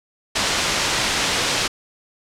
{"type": "low-pass noise", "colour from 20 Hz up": "white", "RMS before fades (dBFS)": -21, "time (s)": [0.35, 1.68], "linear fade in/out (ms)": 10, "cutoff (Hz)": 5300, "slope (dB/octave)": 12, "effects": ["low-pass 10000 Hz 12 dB/octave"]}